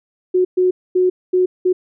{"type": "tone bursts at uneven times", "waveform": "sine", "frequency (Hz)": 366.3, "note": "F#4", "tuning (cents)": -17, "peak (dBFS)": -11, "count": 5, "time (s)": [[0.34, 0.45], [0.57, 0.71], [0.95, 1.1], [1.33, 1.46], [1.65, 1.73]], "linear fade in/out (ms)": 10, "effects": []}